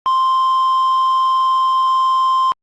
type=tone with quantisation; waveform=triangle; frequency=1046.5 Hz; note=C6; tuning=in tune; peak=-10 dBFS; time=0.06-2.52 s; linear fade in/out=0 ms; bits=5; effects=low-pass 6000 Hz 12 dB/octave + Opus 32 kbps